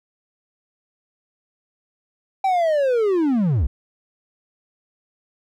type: linear sweep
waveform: triangle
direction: down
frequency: 784 to 52.1 Hz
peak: -14 dBFS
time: 2.44-3.67 s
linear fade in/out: 5 ms
effects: none